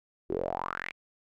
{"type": "tone with band-pass filter sweep", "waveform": "sawtooth", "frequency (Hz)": 44.5, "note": "F1", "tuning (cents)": 33, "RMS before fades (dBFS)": -34, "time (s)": [0.29, 0.92], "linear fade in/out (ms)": 20, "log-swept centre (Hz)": [350, 2400], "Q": 6.4, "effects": []}